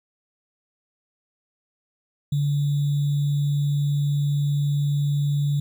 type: tone with sample-and-hold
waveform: sine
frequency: 144.1 Hz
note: D3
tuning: 33 cents flat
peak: -19 dBFS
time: 2.32-5.6 s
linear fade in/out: 5 ms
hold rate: 3675 Hz
effects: none